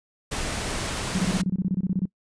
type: noise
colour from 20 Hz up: pink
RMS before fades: -29 dBFS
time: 0.31-1.42 s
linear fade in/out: 10 ms
type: tone bursts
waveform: sine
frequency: 185 Hz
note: F#3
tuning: in tune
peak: -20 dBFS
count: 15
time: 1.15-2.055 s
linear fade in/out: 2 ms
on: 37 ms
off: 25 ms
effects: noise-tail reverb RT60 0.1 s tail -24 dB re dry + resampled to 22050 Hz